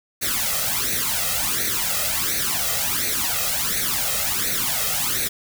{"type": "noise with flanger", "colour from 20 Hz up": "white", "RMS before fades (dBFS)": -23, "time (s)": [0.21, 5.29], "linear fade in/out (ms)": 20, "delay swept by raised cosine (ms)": [0.48, 1.58], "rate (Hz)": 1.4, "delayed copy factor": 0.8, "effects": []}